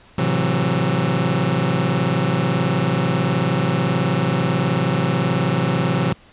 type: chord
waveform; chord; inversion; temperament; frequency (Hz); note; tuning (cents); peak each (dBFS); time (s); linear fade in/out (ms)
sawtooth; F# half-diminished seventh; first; just; 111 / 133.2 / 166.5 / 185; A2 / C3 / E3 / F#3; +16 / +31 / +18 / 0; -23 / -17 / -17 / -19; 0.18-6.13; 5
effects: pink hiss -49 dBFS RMS until 6.32 s + resampled to 8000 Hz